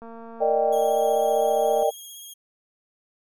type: click train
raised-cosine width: 1 ms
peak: -29 dBFS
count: 415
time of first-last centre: 0.02-1.828 s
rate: 229 Hz
type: chord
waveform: sine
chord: Eb major seventh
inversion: second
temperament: equal with one note detuned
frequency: 461.3 / 587.3 / 622.3 / 784 Hz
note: Bb4 / D5 / Eb5 / G5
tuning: -18 / 0 / 0 / 0 cents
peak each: -24 dBFS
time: 0.4-1.91 s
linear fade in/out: 20 ms
type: tone with vibrato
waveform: 10% pulse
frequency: 3274 Hz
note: G#7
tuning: 25 cents flat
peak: -32 dBFS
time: 0.72-2.34 s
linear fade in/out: 10 ms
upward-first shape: sine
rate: 16 Hz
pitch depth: 29 cents each way
effects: none